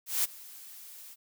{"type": "noise with ADSR envelope", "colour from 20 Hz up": "blue", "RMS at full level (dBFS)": -26, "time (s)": [0.06, 1.16], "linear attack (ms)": 180, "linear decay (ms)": 19, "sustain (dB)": -22, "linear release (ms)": 36, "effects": []}